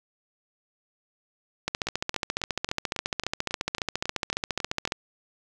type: two click trains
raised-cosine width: 0.2 ms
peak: -14 / -9 dBFS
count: 12 / 48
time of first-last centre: 1.87-4.875 / 1.68-4.921 s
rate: 3.66 / 14.5 Hz
effects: none

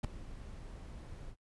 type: noise with ADSR envelope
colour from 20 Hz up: brown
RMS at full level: -27 dBFS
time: 0.03-1.36 s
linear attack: 16 ms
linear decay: 3 ms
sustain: -20 dB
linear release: 71 ms
effects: noise-tail reverb RT60 0.1 s tail -24 dB re dry + resampled to 24000 Hz

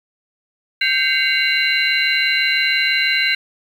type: tone cluster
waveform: sine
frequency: 1566 / 2066 / 2212 / 2785 / 4026 Hz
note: G6 / C7 / C#7 / F7 / B7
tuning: -2 / -22 / -4 / -5 / +33 cents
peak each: -21 dBFS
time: 0.81-3.35 s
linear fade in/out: 5 ms
effects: 7-bit

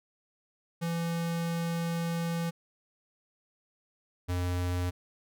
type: tone pair in turn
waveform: square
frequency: 168.1 / 89.26 Hz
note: E3 / F2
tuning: +34 / +38 cents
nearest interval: major seventh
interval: 1096 cents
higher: first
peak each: -30 / -29 dBFS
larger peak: second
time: 0.81-2.51 / 4.28-4.91 s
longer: first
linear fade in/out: 20 ms
effects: none

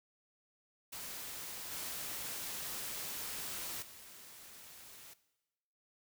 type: noise with level steps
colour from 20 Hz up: white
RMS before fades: -45 / -42 / -54 dBFS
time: 0.92-5.14 s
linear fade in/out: 10 ms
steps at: 1.71 / 3.82 s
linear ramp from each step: 5 ms
effects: noise-tail reverb RT60 1.0 s tail -17 dB re dry

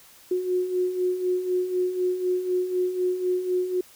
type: beating tone pair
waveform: sine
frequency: 361.1 / 365.1 Hz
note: F#4 / F#4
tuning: -42 / -23 cents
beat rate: 4 Hz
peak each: -30 / -23 dBFS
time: 0.31-3.81 s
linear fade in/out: 5 ms
effects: white hiss -52 dBFS RMS until 3.95 s

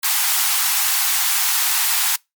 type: high-pass noise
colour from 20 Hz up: white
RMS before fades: -18 dBFS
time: 0.03-2.16 s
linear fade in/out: 5 ms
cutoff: 740 Hz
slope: 96 dB/octave
effects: noise-tail reverb RT60 0.2 s tail -25 dB re dry + MP3 96 kbps

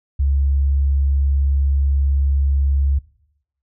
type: tone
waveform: sine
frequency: 69.3 Hz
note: C#2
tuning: in tune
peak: -14 dBFS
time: 0.19-2.99 s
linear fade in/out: 10 ms
effects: noise-tail reverb RT60 0.8 s tail -20 dB re dry

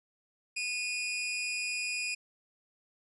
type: tone pair together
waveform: sawtooth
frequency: 2462 / 2658 Hz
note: D#7 / E7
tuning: -19 / +14 cents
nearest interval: minor second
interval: 133 cents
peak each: -29 / -38 dBFS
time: 0.56-2.15 s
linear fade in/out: 10 ms
effects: resampled to 24000 Hz

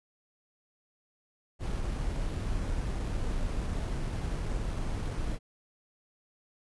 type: noise with sample-and-hold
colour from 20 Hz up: brown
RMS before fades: -32 dBFS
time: 1.59-5.39 s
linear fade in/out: 50 ms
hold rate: 7350 Hz
effects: resampled to 24000 Hz

